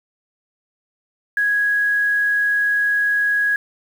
sine tone with quantisation, 1661.2 Hz, G#6, in tune, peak -15 dBFS, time 1.37-3.56 s, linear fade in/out 2 ms, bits 7, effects none

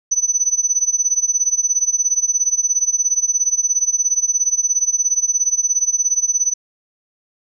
sine tone with tremolo, 6000 Hz, F#8, 23 cents sharp, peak -11 dBFS, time 0.11-6.54 s, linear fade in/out 10 ms, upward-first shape sine, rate 17 Hz, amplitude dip 90%, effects none

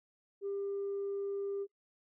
sine tone, 398.2 Hz, G4, 27 cents sharp, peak -33 dBFS, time 0.41-1.67 s, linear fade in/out 50 ms, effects noise-tail reverb RT60 0.1 s tail -24 dB re dry + tanh soft clip ceiling -31 dBFS

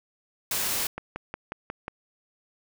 white noise, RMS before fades -28 dBFS, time 0.51-0.87 s, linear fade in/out 2 ms
click train, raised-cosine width 0.5 ms, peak -18 dBFS, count 6, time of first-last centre 0.98-1.881 s, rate 5.55 Hz
effects none

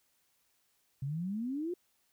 sine exponential sweep, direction up, 130.81 to 366.8 Hz, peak -33 dBFS, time 1.02-1.74 s, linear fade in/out 5 ms, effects white hiss -74 dBFS RMS until 2.12 s

